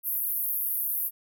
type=band-pass noise; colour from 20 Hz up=white; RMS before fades=-29 dBFS; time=0.03-1.11 s; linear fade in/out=50 ms; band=11000 to 16000 Hz; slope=96 dB/octave; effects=none

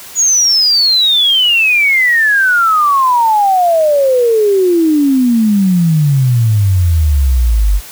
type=exponential sweep; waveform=sine; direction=down; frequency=6870 to 46.76 Hz; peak=-7 dBFS; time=0.15-7.81 s; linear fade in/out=50 ms; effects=white hiss -32 dBFS RMS until 7.91 s

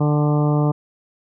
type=harmonic tone with a mistuned harmonic; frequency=148.6 Hz; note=D3; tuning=21 cents sharp; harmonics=1 / 2 / 3 / 4 / 5 / 6 / 7 / 8; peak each=-16 / -22 / -26 / -28 / -30 / -32 / -33 / -34 dBFS; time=0-0.72 s; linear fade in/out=10 ms; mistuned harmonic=6; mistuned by=-21 cents; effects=none

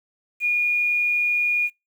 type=tone with quantisation; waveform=sine; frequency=2437 Hz; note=D#7; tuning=37 cents flat; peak=-18 dBFS; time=0.4-1.7 s; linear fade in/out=50 ms; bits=8; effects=noise-tail reverb RT60 0.2 s tail -24 dB re dry

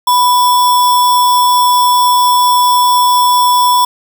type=tone with sample-and-hold; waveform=sine; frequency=987.8 Hz; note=B5; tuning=in tune; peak=-6 dBFS; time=0.07-3.85 s; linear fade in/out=5 ms; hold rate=4410 Hz; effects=none

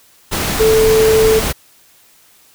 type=tone in noise; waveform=sine; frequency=440 Hz; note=A4; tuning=in tune; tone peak=-8 dBFS; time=0.59-1.4 s; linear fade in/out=20 ms; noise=pink; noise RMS=-18 dBFS; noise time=0.31-1.53 s; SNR=+7 dB; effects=white hiss -49 dBFS RMS until 2.54 s

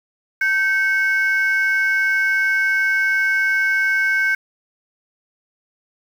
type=tone pair together; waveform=sine; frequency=1554.3 / 2200 Hz; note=G6 / C#7; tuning=-15 / -14 cents; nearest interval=tritone; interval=601 cents; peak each=-15 / -19 dBFS; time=0.41-4.35 s; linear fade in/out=5 ms; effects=tanh soft clip ceiling -11 dBFS + 7-bit

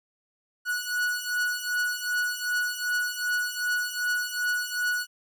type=beating tone pair; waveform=45% pulse; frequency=1465 / 1467.6 Hz; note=F#6 / F#6; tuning=-18 / -15 cents; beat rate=2.6 Hz; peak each=-30 / -28 dBFS; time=0.65-5.07 s; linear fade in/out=50 ms; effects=none

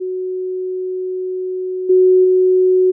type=tone with level steps; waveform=sine; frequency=370 Hz; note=F#4; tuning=in tune; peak=-19 / -7 / -9 dBFS; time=0-2.92 s; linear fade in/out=20 ms; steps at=1.89 / 2.24 s; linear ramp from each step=10 ms; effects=none

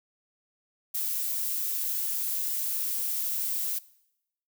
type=noise; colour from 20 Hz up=violet; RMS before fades=-30 dBFS; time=0.94-3.79 s; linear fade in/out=10 ms; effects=noise-tail reverb RT60 0.8 s tail -20 dB re dry

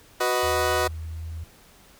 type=chord; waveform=20% pulse; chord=B major; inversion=second; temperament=equal; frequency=370 / 493.9 / 622.3 Hz; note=F#4 / B4 / D#5; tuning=0 / 0 / 0 cents; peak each=-21 dBFS; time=0.2-0.88 s; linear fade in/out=10 ms
type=tone with pitch glide; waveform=sine; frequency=80.2 to 81.27 Hz; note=E2 to E2; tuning=-47 to -24 cents; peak=-31 dBFS; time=0.43-1.44 s; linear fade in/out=5 ms; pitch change=+23 cents; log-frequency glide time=0.96-1.29 s
effects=pink hiss -53 dBFS RMS until 1.99 s

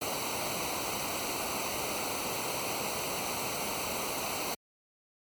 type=noise with comb filter; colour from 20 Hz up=pink; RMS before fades=-34 dBFS; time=0.01-4.55 s; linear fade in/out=10 ms; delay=0.58 ms; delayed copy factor=-0.8; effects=high-pass 60 Hz 12 dB/octave + MP3 96 kbps

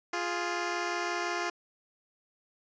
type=tone pair together; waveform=10% pulse; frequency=349.2 / 415 Hz; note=F4 / G#4; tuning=0 / -1 cents; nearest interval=minor third; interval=299 cents; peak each=-23 / -28 dBFS; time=0.13-1.5 s; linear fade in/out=5 ms; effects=resampled to 16000 Hz

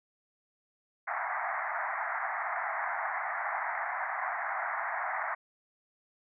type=band-pass noise; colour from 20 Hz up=pink; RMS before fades=-34 dBFS; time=1.07-5.35 s; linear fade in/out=10 ms; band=660 to 2100 Hz; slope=96 dB/octave; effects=none

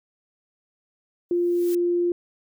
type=noise with exponential growth; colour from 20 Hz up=blue; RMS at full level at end=-35 dBFS; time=1.29-1.75 s; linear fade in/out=2 ms; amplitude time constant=100 ms
type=tone; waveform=sine; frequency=349.2 Hz; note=F4; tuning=in tune; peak=-19 dBFS; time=1.31-2.12 s; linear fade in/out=2 ms
effects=none

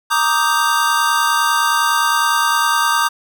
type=chord; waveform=square; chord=Eb major seventh; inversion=second; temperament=equal; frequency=932.3 / 1174.7 / 1244.5 / 1568 Hz; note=Bb5 / D6 / Eb6 / G6; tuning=0 / 0 / 0 / 0 cents; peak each=-20 dBFS; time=0.1-3.09 s; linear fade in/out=20 ms; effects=none

